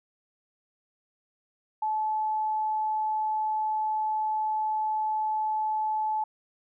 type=tone; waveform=sine; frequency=864 Hz; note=A5; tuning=32 cents flat; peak=-25 dBFS; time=1.82-6.24 s; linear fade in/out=5 ms; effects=none